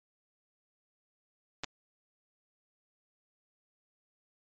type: clicks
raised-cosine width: 0.2 ms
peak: -18 dBFS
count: 2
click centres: 1.636 / 1.643 s
effects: MP3 32 kbps